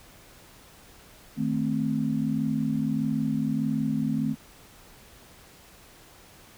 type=chord; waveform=sine; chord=A diminished; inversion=second; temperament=equal with one note detuned; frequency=154.94 / 220 / 261.6 Hz; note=Eb3 / A3 / C4; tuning=-7 / 0 / 0 cents; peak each=-30 / -27 / -28 dBFS; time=1.36-4.36 s; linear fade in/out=50 ms; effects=pink hiss -52 dBFS RMS until 6.57 s